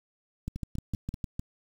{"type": "two click trains", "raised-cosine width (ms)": 5, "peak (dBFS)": [-20, -23], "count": [7, 4], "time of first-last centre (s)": [[0.48, 1.395], [0.56, 1.141]], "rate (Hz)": [6.56, 5.16], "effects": ["8-bit"]}